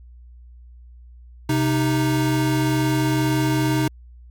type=tone pair together; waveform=square; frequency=130.81 / 310.3 Hz; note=C3 / D#4; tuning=0 / -5 cents; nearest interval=octave + minor third; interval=1495 cents; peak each=-21 dBFS; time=1.49-3.88 s; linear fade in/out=5 ms; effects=added 60 Hz sine -41 dBFS peak until 4.3 s + MP3 96 kbps